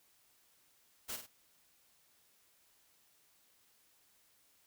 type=noise with echo; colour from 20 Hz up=white; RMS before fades=-41 dBFS; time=1.08-1.17 s; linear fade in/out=20 ms; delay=50 ms; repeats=2; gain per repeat=-7 dB; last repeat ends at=1.27 s; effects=white hiss -70 dBFS RMS until 4.66 s

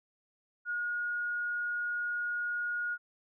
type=tone; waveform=sine; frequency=1439 Hz; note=F#6; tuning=49 cents flat; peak=-31 dBFS; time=0.65-2.98 s; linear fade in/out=50 ms; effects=none

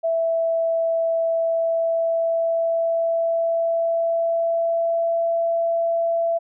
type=tone with pitch glide; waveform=sine; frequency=660 to 670 Hz; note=E5 to E5; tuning=+2 to +28 cents; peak=-18 dBFS; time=0.03-6.39 s; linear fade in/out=20 ms; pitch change=+26 cents; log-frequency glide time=1.26-5.24 s; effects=none

